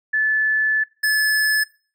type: tone pair in turn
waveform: sine / square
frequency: 1737 / 1726 Hz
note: A6 / A6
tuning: -23 / -34 cents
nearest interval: unison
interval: 11 cents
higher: first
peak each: -16 dBFS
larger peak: neither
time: 0.13-0.84 / 1.03-1.64 s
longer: first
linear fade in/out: 10 ms
effects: noise-tail reverb RT60 0.4 s tail -21 dB re dry